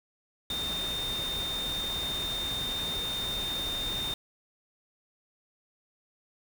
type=tone in noise; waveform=sine; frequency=3639 Hz; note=A#7; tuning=42 cents flat; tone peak=-31 dBFS; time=0.5-4.14 s; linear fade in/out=2 ms; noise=pink; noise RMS=-38 dBFS; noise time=0.5-4.14 s; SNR=+4 dB; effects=none

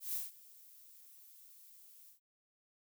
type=noise with ADSR envelope; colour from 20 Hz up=violet; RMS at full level=-37 dBFS; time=0-2.2 s; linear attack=140 ms; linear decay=170 ms; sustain=-22 dB; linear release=110 ms; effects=none

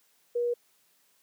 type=tone; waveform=sine; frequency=480 Hz; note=B4; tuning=49 cents flat; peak=-25 dBFS; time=0.35-0.54 s; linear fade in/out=10 ms; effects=white hiss -67 dBFS RMS until 1.22 s + high-pass 150 Hz 12 dB/octave

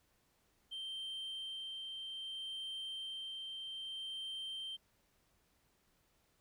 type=tone with tremolo; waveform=sine; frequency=3136 Hz; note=G7; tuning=in tune; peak=-38 dBFS; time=0.71-4.77 s; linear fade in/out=20 ms; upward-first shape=sine; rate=0.62 Hz; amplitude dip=30%; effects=tanh soft clip ceiling -40 dBFS + pink hiss -75 dBFS RMS until 6.4 s

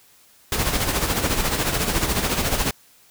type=noise with tremolo; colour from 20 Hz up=pink; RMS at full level=-20 dBFS; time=0.52-2.71 s; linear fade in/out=2 ms; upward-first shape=sine; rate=14 Hz; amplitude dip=55%; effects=white hiss -54 dBFS RMS until 3.1 s

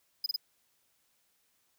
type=tone bursts; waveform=square; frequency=5000 Hz; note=D#8; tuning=8 cents sharp; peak=-29 dBFS; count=3; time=0.24-0.362 s; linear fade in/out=5 ms; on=22 ms; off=28 ms; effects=white hiss -73 dBFS RMS until 1.78 s

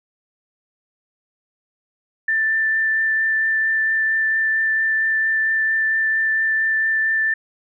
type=tone with vibrato; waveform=sine; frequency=1773 Hz; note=A6; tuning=13 cents sharp; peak=-16 dBFS; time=2.28-7.34 s; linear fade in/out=5 ms; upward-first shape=triangle; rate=4.4 Hz; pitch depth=11 cents each way; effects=none

